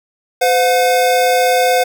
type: tone pair together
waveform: square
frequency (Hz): 509 / 719.8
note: C5 / F#5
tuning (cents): -48 / -48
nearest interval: tritone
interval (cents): 600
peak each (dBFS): -14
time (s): 0.41-1.84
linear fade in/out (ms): 10
effects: none